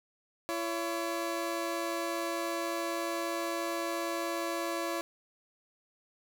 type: tone pair together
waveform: 20% pulse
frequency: 337.1 / 563 Hz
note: E4 / C#5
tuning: +39 / +27 cents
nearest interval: major sixth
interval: 888 cents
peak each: -29 / -31 dBFS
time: 0.49-5.01 s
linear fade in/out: 0 ms
effects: none